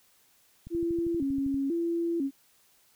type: click train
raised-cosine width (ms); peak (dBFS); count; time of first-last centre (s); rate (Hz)
5; -30; 12; 0.67-1.543; 12.6
type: tone with vibrato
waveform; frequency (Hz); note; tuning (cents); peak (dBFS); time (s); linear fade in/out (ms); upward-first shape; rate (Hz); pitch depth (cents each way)
sine; 304.6; D#4; -37; -26; 0.7-2.31; 50; square; 1; 180
effects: white hiss -64 dBFS RMS until 2.95 s